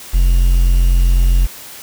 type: tone with quantisation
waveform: triangle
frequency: 43.95 Hz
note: F1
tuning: 12 cents sharp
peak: -6 dBFS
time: 0.13-1.47 s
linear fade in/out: 20 ms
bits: 6
effects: white hiss -34 dBFS RMS until 1.82 s